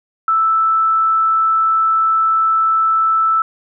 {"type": "tone", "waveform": "sine", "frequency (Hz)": 1318.5, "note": "E6", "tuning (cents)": 0, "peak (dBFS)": -11, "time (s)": [0.28, 3.42], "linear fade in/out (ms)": 2, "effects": []}